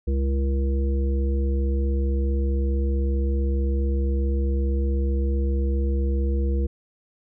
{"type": "harmonic tone with a mistuned harmonic", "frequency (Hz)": 67.7, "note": "C#2", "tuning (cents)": -40, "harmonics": [1, 3, 5, 7], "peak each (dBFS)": [-20, -32, -33, -34], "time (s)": [0.07, 6.67], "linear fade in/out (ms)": 10, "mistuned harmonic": 3, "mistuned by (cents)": 17, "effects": []}